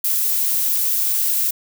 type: noise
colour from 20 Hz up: violet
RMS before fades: -19 dBFS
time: 0.04-1.51 s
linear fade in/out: 5 ms
effects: none